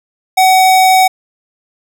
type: tone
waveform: square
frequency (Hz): 752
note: F#5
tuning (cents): +28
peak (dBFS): -6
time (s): 0.37-1.08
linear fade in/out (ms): 10
effects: none